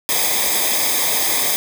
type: noise with comb filter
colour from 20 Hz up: white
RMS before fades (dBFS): -18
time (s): 0.09-1.56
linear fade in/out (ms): 0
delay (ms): 0.7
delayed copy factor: -0.8
effects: none